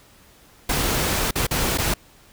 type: noise with dropouts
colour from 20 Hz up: pink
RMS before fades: -22 dBFS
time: 0.69-1.94 s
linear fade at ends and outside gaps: 5 ms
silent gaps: 1.31-1.355 / 1.468-1.509 / 1.776-1.783 s
effects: pink hiss -52 dBFS RMS until 2.32 s